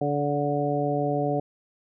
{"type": "harmonic tone with a mistuned harmonic", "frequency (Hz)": 144.5, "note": "D3", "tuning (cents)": -28, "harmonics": [1, 2, 3, 4, 5], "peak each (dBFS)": [-29, -29, -29, -29, -29], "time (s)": [0.01, 1.4], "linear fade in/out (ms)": 5, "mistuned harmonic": 5, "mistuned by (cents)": 17, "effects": []}